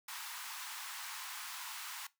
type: high-pass noise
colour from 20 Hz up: pink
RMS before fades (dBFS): -45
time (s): 0.08-2.07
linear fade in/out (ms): 5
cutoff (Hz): 870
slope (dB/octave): 48
effects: noise-tail reverb RT60 0.2 s tail -19 dB re dry

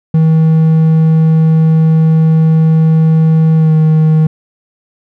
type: tone with pitch glide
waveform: triangle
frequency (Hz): 159.8 to 157.05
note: D#3 to D#3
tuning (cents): +47 to +16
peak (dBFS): -3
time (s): 0.14-4.27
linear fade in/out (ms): 5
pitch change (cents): -31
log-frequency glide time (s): 3.56-3.73
effects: none

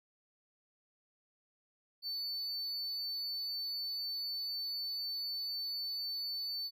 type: tone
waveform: triangle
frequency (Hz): 4502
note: C#8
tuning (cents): +26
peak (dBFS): -35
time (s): 2.02-6.71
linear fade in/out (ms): 50
effects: none

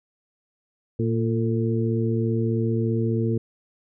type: harmonic tone with a mistuned harmonic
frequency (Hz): 115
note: A#2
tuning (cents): -23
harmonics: 1 / 2 / 3 / 4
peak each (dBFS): -23 / -26 / -28 / -29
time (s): 0.99-3.38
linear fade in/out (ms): 5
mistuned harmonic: 4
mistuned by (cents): -45
effects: none

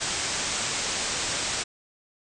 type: low-pass noise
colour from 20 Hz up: white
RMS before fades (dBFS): -29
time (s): 0-1.64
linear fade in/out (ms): 20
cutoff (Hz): 8500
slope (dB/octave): 96
effects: none

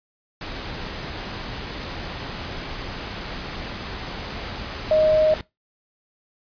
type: tone in noise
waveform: sine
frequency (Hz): 622.3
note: D#5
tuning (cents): 0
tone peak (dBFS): -14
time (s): 4.91-5.34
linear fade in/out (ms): 2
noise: pink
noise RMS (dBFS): -32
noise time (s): 0.41-5.41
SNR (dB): +15
effects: noise-tail reverb RT60 0.2 s tail -20 dB re dry + resampled to 11025 Hz

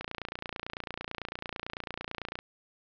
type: click train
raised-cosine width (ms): 0.3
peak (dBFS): -19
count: 70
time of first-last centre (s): 0.01-2.389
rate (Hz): 29
effects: low-pass 5000 Hz 12 dB/octave

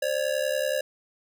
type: ring-modulated tone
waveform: square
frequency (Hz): 561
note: C#5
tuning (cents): +21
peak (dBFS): -22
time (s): 0.02-0.81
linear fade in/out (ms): 5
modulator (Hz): 35.3
effects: none

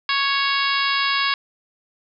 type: harmonic tone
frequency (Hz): 554.4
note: C#5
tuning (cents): 0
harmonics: 2 / 3 / 4 / 5 / 6 / 7 / 8 / 9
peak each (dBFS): -23 / -25 / -26 / -27 / -28 / -28 / -29 / -30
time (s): 0.09-1.34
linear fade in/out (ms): 2
effects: none

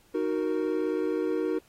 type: chord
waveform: triangle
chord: D# minor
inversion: none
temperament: equal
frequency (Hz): 311.1 / 370 / 466.2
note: D#4 / F#4 / A#4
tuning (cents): 0 / 0 / 0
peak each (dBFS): -28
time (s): 0.14-1.59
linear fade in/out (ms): 10
effects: pink hiss -62 dBFS RMS until 1.68 s + AAC 48 kbps

